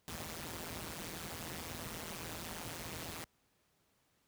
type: noise with amplitude modulation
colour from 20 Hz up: pink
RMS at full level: -40 dBFS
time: 0.08-3.24 s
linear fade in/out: 0 ms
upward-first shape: sine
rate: 165 Hz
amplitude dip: 95%
effects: pink hiss -75 dBFS RMS until 4.27 s + high-pass 60 Hz 12 dB/octave